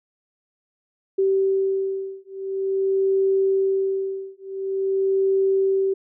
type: beating tone pair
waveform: sine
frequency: 386.5 / 386.97 Hz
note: G4 / G4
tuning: -24 / -22 cents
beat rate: 0.47 Hz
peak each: -22 dBFS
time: 1.18-5.94 s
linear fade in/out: 10 ms
effects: none